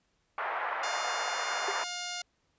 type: band-pass noise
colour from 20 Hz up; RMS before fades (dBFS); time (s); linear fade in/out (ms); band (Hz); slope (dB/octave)
pink; -34; 0.38-1.84; 2; 670 to 1900; 24
type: tone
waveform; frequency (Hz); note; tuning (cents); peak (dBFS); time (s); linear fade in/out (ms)
5% pulse; 710; F5; +28; -23; 0.83-2.22; 5
type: tone with exponential decay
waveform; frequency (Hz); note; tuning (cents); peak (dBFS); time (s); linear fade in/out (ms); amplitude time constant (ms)
sine; 398.4; G4; +28; -29; 1.68-1.76; 5; 17
effects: pink hiss -74 dBFS RMS until 2.58 s + resampled to 16000 Hz